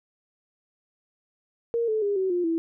sine tone with pitch steps, 466.2 / 435 / 405.9 / 378.7 / 353.3 / 329.7 Hz, A#4 / A4 / G#4 / F#4 / F4 / E4, 0 / -20 / -40 / +40 / +20 / 0 cents, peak -22 dBFS, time 1.74-2.58 s, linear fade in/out 0 ms, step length 140 ms, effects none

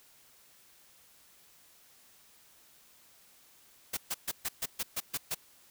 white noise bursts, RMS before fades -33 dBFS, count 9, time 3.93-5.348 s, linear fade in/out 10 ms, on 42 ms, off 130 ms, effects white hiss -61 dBFS RMS until 5.7 s

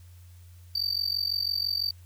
triangle tone with amplitude modulation, 4621 Hz, D8, 29 cents flat, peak -21 dBFS, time 0.75-1.91 s, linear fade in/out 5 ms, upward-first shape sine, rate 46 Hz, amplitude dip 90%, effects added 88 Hz sine -47 dBFS peak until 2.05 s + white hiss -62 dBFS RMS until 2.05 s

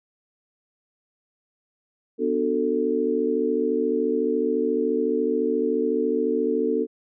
sine chord, B minor seventh, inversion none, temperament just, 246.9 / 296.3 / 370.4 / 444.5 Hz, B3 / D4 / F#4 / A4, 0 / +15 / +2 / +18 cents, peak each -27 / -27 / -28 / -23 dBFS, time 2.18-6.87 s, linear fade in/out 50 ms, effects none

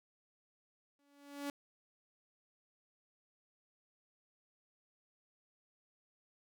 sawtooth tone with exponential growth, 284.4 Hz, C#4, 45 cents sharp, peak -33 dBFS, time 0.99-1.5 s, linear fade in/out 2 ms, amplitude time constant 110 ms, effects none

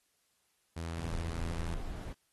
sawtooth tone with pitch glide, 83.1 to 83.63 Hz, E2 to E2, +15 to +26 cents, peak -33 dBFS, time 0.76-1.75 s, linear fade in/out 10 ms, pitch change +11 cents, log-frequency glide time 1.13-1.62 s
brown noise, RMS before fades -39 dBFS, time 0.97-2.13 s, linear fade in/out 5 ms
effects white hiss -75 dBFS RMS until 2.32 s + AAC 32 kbps

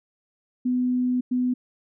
sine tone bursts at uneven times, 250 Hz, B3, 21 cents sharp, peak -20 dBFS, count 2, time 0.65-1.21 / 1.31-1.54 s, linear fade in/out 10 ms, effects none

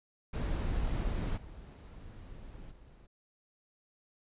brown noise with level steps, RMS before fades -33 / -48 / -55 dBFS, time 0.33-3.07 s, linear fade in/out 10 ms, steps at 1.36 / 2.7 s, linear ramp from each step 20 ms, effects resampled to 8000 Hz

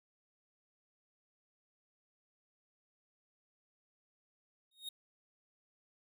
45% pulse tone with exponential growth, 3729 Hz, A#7, in tune, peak -38 dBFS, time 4.71-4.89 s, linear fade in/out 5 ms, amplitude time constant 37 ms, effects none

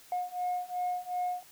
sine beating tone pair, 719 / 721.7 Hz, F#5 / F#5, -50 / -43 cents, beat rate 2.7 Hz, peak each -33 / -32 dBFS, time 0.12-1.43 s, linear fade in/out 2 ms, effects tanh soft clip ceiling -26 dBFS + white hiss -56 dBFS RMS until 1.51 s

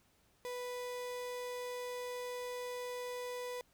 35% pulse tone, 493.9 Hz, B4, in tune, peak -38 dBFS, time 0.45-3.61 s, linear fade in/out 0 ms, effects pink hiss -71 dBFS RMS until 3.73 s

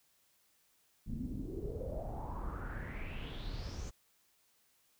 brown noise with low-pass filter sweep, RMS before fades -41 dBFS, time 1.06-3.91 s, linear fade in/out 20 ms, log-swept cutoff 200 to 6900 Hz, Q 6.4, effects white hiss -72 dBFS RMS until 4.99 s

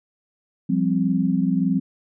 sine chord, F suspended second, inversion none, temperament equal, 174.61 / 196 / 261.6 Hz, F3 / G3 / C4, 0 / 0 / 0 cents, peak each -22 dBFS, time 0.69-1.8 s, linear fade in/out 10 ms, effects none

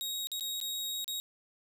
sawtooth tone with dropouts, 3781 Hz, A#7, 24 cents sharp, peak -31 dBFS, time 0.01-1.2 s, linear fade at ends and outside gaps 0 ms, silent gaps 0.271-0.317 / 0.397-0.408 / 0.602-0.613 / 1.044-1.079 s, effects none

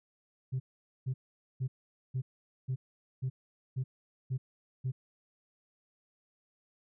sine tone bursts, 129.8 Hz, C3, 13 cents flat, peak -28 dBFS, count 9, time 0.52-4.92 s, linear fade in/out 20 ms, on 80 ms, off 460 ms, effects tanh soft clip ceiling -28 dBFS

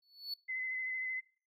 triangle tone with exponential growth, 4432 Hz, C#8, 1 cent flat, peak -33 dBFS, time 0.02-0.34 s, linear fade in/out 5 ms, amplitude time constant 68 ms
sine tone with vibrato, 2039 Hz, C7, 45 cents flat, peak -35 dBFS, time 0.48-1.21 s, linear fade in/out 20 ms, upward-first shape square, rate 13 Hz, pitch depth 16 cents each way
effects noise-tail reverb RT60 0.4 s tail -24 dB re dry

